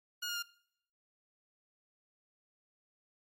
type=tone with pitch steps; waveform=15% pulse; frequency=1438 / 1420.7 / 1403.5 Hz; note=F#6 / F6 / F6; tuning=-50 / +29 / +8 cents; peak=-29 dBFS; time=0.22-0.427 s; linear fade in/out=10 ms; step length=69 ms; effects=noise-tail reverb RT60 0.7 s tail -22 dB re dry + MP3 64 kbps